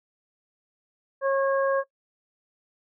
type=harmonic tone; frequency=545 Hz; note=C#5; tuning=29 cents flat; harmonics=1 / 2 / 3; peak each=-21 / -29 / -32 dBFS; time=1.21-1.84 s; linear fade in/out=50 ms; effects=noise-tail reverb RT60 0.1 s tail -21 dB re dry